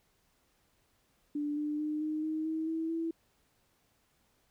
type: tone with pitch steps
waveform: sine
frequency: 293.7 / 298.5 / 303.4 / 308.3 / 313.3 / 318.4 / 323.6 / 328.9 Hz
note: D4 / D4 / D#4 / D#4 / D#4 / D#4 / E4 / E4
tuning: 0 / +28 / -44 / -16 / +12 / +40 / -32 / -4 cents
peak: -31 dBFS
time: 1.35-3.11 s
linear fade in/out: 5 ms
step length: 220 ms
effects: pink hiss -72 dBFS RMS until 4.5 s